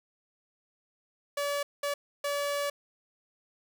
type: tone bursts at uneven times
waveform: sawtooth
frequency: 573 Hz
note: D5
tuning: 43 cents flat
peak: -25 dBFS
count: 3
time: 1.37-1.63 / 1.83-1.94 / 2.24-2.7 s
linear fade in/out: 5 ms
effects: none